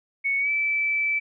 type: tone with pitch glide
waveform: sine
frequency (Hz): 2217 to 2316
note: C#7 to D7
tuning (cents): 0 to -25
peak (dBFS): -21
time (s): 0.24-1.2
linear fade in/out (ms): 20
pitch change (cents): +75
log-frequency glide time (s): 0.39-0.5
effects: none